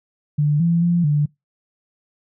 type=tone with pitch steps; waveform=sine; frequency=147.9 / 168.9 / 172.7 / 147.5 Hz; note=D3 / E3 / F3 / D3; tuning=+13 / +42 / -19 / +8 cents; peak=-14 dBFS; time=0.38-1.26 s; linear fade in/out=10 ms; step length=220 ms; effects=noise-tail reverb RT60 0.2 s tail -25 dB re dry